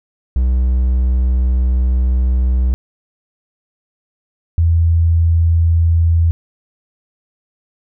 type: tone pair in turn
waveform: triangle / sine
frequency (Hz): 62.9 / 83.26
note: B1 / E2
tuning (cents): +32 / +18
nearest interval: perfect fourth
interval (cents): 486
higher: second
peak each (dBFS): -9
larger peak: neither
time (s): 0.36-2.74 / 4.58-6.31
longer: first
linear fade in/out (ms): 0
effects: none